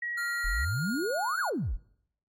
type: tone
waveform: sine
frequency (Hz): 1909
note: A#6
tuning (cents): +41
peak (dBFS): -31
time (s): 0.02-0.65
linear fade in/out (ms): 5
type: tone with pitch glide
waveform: square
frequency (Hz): 1396.9 to 1438.7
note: F6 to F#6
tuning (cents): 0 to -49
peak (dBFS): -34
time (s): 0.17-1.5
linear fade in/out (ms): 10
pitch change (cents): +51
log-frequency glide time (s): 0.6-1.08
type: exponential two-way sweep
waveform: sine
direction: up then down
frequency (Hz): 33.94 to 1644 to 33.94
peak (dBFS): -28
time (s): 0.44-1.77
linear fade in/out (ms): 10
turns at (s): 1.4
effects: noise-tail reverb RT60 0.7 s tail -23 dB re dry + AAC 64 kbps